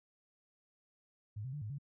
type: tone with pitch steps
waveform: sine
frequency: 104.8 / 130.5 / 147.2 / 105.9 / 141.2 Hz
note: G#2 / C3 / D3 / G#2 / C#3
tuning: +16 / -4 / +4 / +34 / +32 cents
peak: -39 dBFS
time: 1.36-1.785 s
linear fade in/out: 10 ms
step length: 85 ms
effects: none

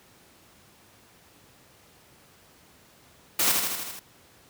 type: noise with echo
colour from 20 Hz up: white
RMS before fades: -23 dBFS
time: 3.39-3.52 s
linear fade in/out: 5 ms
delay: 79 ms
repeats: 6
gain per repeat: -3 dB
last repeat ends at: 3.994 s
effects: pink hiss -56 dBFS RMS until 4.49 s + high-pass 80 Hz 12 dB/octave

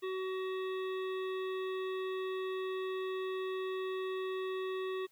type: harmonic tone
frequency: 376.3 Hz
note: F#4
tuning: 29 cents sharp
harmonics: 1 / 3 / 5 / 7 / 9 / 10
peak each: -35 / -45 / -49 / -52 / -54 / -55 dBFS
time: 0.02-5.07 s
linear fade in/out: 20 ms
effects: white hiss -70 dBFS RMS until 5.11 s

